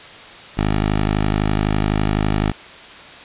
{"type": "tone", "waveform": "10% pulse", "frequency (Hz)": 51.91, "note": "G#1", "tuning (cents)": 0, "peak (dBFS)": -8, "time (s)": [0.57, 2.52], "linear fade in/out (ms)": 10, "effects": ["white hiss -38 dBFS RMS until 3.24 s", "resampled to 8000 Hz"]}